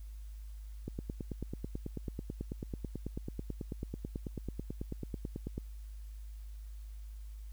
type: click train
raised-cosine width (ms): 3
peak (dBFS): -25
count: 44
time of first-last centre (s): 0.88-5.579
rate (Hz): 9.15
effects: added 52 Hz sine -43 dBFS peak until 7.52 s + white hiss -67 dBFS RMS until 7.52 s